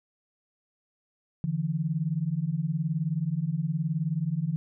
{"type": "beating tone pair", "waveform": "sine", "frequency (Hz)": [147.7, 166.7], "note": ["D3", "E3"], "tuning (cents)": [10, 20], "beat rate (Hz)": 19, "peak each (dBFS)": [-29, -28], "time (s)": [1.44, 4.56], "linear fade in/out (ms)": 0, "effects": []}